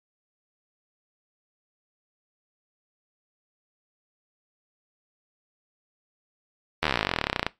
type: slowing click train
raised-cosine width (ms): 0.3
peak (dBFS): -6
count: 30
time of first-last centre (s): 6.83-7.466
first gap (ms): 12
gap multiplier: 1.04
effects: noise-tail reverb RT60 0.2 s tail -20 dB re dry + MP3 96 kbps